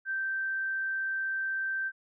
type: tone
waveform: sine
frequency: 1561 Hz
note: G6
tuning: 8 cents flat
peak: -29 dBFS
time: 0.05-1.92 s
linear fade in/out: 50 ms
effects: none